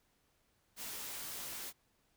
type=noise with comb filter; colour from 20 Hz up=white; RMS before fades=-44 dBFS; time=0.76-1.73 s; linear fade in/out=50 ms; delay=17 ms; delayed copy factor=-0.75; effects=pink hiss -75 dBFS RMS until 2.16 s